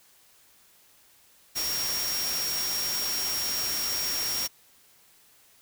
sine tone in noise, 5580 Hz, F8, 2 cents flat, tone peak -29 dBFS, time 1.55-4.48 s, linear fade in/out 20 ms, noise white, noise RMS -32 dBFS, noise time 1.55-4.48 s, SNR 0 dB, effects white hiss -59 dBFS RMS until 5.61 s

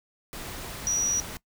sine tone in noise, 5810 Hz, F#8, 32 cents flat, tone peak -22 dBFS, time 0.87-1.2 s, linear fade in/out 0 ms, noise pink, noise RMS -38 dBFS, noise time 0.33-1.37 s, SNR +13 dB, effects noise-tail reverb RT60 0.1 s tail -20 dB re dry

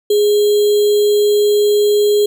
sine tone with sample-and-hold, 415.3 Hz, G#4, in tune, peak -9 dBFS, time 0.1-2.26 s, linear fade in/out 5 ms, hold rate 3675 Hz, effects none

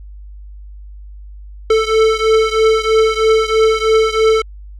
square beating tone pair, 440 / 443.1 Hz, A4 / A4, 0 / +12 cents, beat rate 3.1 Hz, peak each -13 / -15 dBFS, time 1.7-4.42 s, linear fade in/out 5 ms, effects added 50 Hz sine -31 dBFS peak until 4.79 s + low-pass 5000 Hz 12 dB/octave

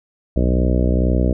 harmonic tone with a mistuned harmonic, 62.1 Hz, B1, 10 cents sharp, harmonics 1 / 2 / 3 / 4 / 5 / 6 / 7 / 8 / 9 / 10, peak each -16 / -23 / -22 / -24 / -25 / -28 / -30 / -29 / -29 / -30 dBFS, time 0.36-1.33 s, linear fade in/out 5 ms, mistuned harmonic 1, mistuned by +63 cents, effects none

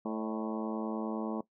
harmonic tone with a mistuned harmonic, 110 Hz, A2, in tune, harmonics 2 / 3 / 4 / 5 / 6 / 7 / 8 / 9 / 10, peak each -35 / -39 / -41 / -43 / -45 / -46 / -47 / -48 / -49 dBFS, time 0.05-1.41 s, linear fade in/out 5 ms, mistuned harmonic 6, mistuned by -55 cents, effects noise-tail reverb RT60 0.1 s tail -18 dB re dry

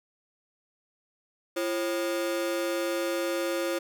45% pulse ring-modulated tone, 440.8 Hz, A4, 3 cents sharp, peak -24 dBFS, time 1.56-3.79 s, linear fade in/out 10 ms, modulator 100 Hz, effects none

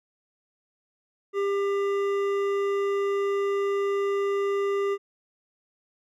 sine tone with hard clipping, 398.8 Hz, G4, 30 cents sharp, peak -25 dBFS, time 1.33-4.98 s, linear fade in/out 50 ms, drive 11 dB, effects none

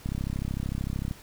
click train, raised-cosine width 5 ms, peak -18 dBFS, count 36, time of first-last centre 0.06-1.111 s, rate 33.3 Hz, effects pink hiss -50 dBFS RMS until 1.22 s

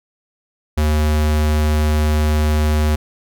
square tone, 76.1 Hz, D#2, 38 cents flat, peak -14 dBFS, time 0.77-2.96 s, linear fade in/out 10 ms, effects none

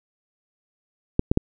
clicks, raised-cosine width 3 ms, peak -4 dBFS, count 3, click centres 1.194 / 1.315 / 1.374 s, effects none

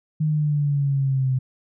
sine exponential sweep, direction down, 155.56 to 128.8 Hz, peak -18 dBFS, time 0.2-1.39 s, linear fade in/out 10 ms, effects none

